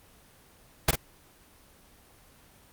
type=noise with echo; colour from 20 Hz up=pink; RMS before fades=-20 dBFS; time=0.88-0.91 s; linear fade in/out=5 ms; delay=46 ms; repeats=1; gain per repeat=-7 dB; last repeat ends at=0.956 s; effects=pink hiss -57 dBFS RMS until 2.72 s + Opus 24 kbps